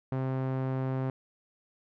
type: tone with low-pass filter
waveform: sawtooth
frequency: 131.5 Hz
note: C3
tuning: 9 cents sharp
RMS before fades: -31 dBFS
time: 0.12-1.1 s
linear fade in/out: 2 ms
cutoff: 1200 Hz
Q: 0.66
effects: none